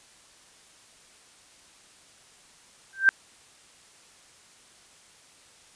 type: tone with exponential growth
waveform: sine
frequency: 1568 Hz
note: G6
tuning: in tune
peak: -10 dBFS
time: 2.93-3.09 s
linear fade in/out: 0 ms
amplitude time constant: 33 ms
effects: white hiss -55 dBFS RMS until 5.75 s + resampled to 22050 Hz